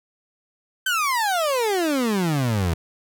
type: exponential sweep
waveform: 30% pulse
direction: down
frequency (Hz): 1568 to 79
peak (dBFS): -17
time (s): 0.86-2.74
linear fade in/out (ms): 5
effects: none